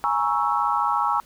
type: chord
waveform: sine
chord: A# half-diminished seventh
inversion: third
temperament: equal with one note detuned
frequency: 830.6 / 944.8 / 1108.7 / 1318.5 Hz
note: G#5 / A#5 / C#6 / E6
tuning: 0 / +23 / 0 / 0 cents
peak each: -25 dBFS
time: 0.04-1.2 s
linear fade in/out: 0 ms
effects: pink hiss -53 dBFS RMS until 1.25 s